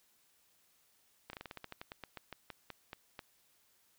slowing click train, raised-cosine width 0.3 ms, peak -28 dBFS, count 18, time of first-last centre 1.3-3.192 s, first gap 32 ms, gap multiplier 1.14, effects white hiss -71 dBFS RMS until 3.98 s

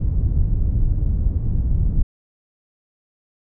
pink low-pass noise, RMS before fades -18 dBFS, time 0-2.03 s, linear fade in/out 10 ms, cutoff 100 Hz, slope 12 dB/octave, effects none

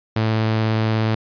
sawtooth tone, 110.4 Hz, A2, 6 cents sharp, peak -13 dBFS, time 0.16-1.15 s, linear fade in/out 5 ms, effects resampled to 11025 Hz

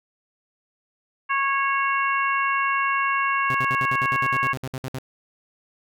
harmonic tone, 550 Hz, C#5, 14 cents flat, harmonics 2 / 3 / 4 / 5, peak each -22 / -26 / -28 / -30 dBFS, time 1.29-4.54 s, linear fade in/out 20 ms
sawtooth tone bursts, 130.81 Hz, C3, in tune, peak -24 dBFS, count 15, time 3.5-4.985 s, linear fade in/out 0 ms, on 43 ms, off 60 ms
effects none

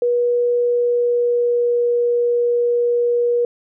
sine tone with pitch glide, 483.2 to 479.3 Hz, B4 to A#4, -38 to +48 cents, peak -14 dBFS, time 0.02-3.45 s, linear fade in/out 2 ms, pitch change -14 cents, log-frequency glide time 0.56-1.9 s, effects none

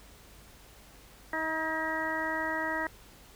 harmonic tone with a mistuned harmonic, 317.5 Hz, D#4, 35 cents sharp, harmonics 1 / 2 / 3 / 4 / 5 / 6, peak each -38 / -37 / -36 / -40 / -37 / -34 dBFS, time 1.33-2.87 s, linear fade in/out 2 ms, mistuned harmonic 5, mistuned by +19 cents, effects added 50 Hz sine -57 dBFS peak until 3.35 s + pink hiss -55 dBFS RMS until 3.35 s

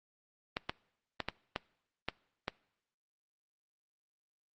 clicks, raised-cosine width 0.3 ms, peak -17 dBFS, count 7, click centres 0.569 / 0.695 / 1.203 / 1.286 / 1.561 / 2.086 / 2.481 s, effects noise-tail reverb RT60 0.8 s tail -23 dB re dry + Opus 24 kbps

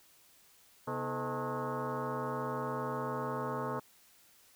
sine tone with frequency modulation, 323.4 Hz, E4, 33 cents flat, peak -33 dBFS, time 0.87-3.8 s, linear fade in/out 10 ms, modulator 190 Hz, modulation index 5.1, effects white hiss -63 dBFS RMS until 4.55 s

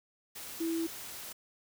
sine tone in noise, 329.6 Hz, E4, in tune, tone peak -30 dBFS, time 0.6-0.87 s, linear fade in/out 10 ms, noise white, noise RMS -44 dBFS, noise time 0.35-1.33 s, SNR +11 dB, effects none

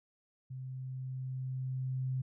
sine tone with level ramp, 130 Hz, C3, 11 cents flat, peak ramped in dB -40 to -31 dBFS, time 0.5-2.22 s, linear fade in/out 10 ms, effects none

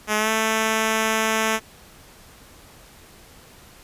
5% pulse tone with pitch glide, 212.8 to 220.6 Hz, G#3 to A3, +42 to +5 cents, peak -8 dBFS, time 0.07-1.6 s, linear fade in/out 50 ms, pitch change +63 cents, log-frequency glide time 0.17-0.3 s, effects pink hiss -48 dBFS RMS until 3.83 s + resampled to 32000 Hz

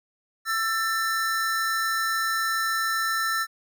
square tone pair together, 1336 / 1783.3 Hz, E6 / A6, +23 / +23 cents, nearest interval perfect fourth, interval 500 cents, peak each -27 dBFS, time 0.45-3.47 s, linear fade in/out 50 ms, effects none

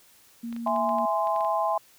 sine tone, 233.1 Hz, A#3, in tune, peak -31 dBFS, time 0.43-1.06 s, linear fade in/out 10 ms
clicks, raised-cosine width 0.3 ms, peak -29 dBFS, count 10, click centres 0.527 / 0.564 / 0.674 / 0.762 / 0.892 / 0.985 / 1.272 / 1.362 / 1.408 / 1.448 s
sine chord, E augmented, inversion none, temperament equal with one note detuned, 659.3 / 830.6 / 1038.7 Hz, E5 / G#5 / B#5, 0 / 0 / -13 cents, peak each -27 dBFS, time 0.66-1.78 s, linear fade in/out 5 ms
effects white hiss -57 dBFS RMS until 1.98 s

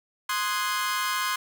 sawtooth chord, Ab dominant seventh, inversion first, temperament equal, 1046.5 / 1244.5 / 1480 / 1661.2 Hz, C6 / Eb6 / Gb6 / Ab6, 0 / 0 / 0 / 0 cents, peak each -24 / -29 / -30 / -30 dBFS, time 0.29-1.36 s, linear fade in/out 5 ms, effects none

